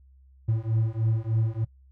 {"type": "beating tone pair", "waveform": "triangle", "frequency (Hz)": [110, 113.3], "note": ["A2", "A#2"], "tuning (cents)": [0, -49], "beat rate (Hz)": 3.3, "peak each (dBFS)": [-24, -24], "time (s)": [0.48, 1.65], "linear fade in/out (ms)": 10, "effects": ["noise-tail reverb RT60 0.1 s tail -21 dB re dry", "added 66 Hz sine -52 dBFS peak until 1.91 s"]}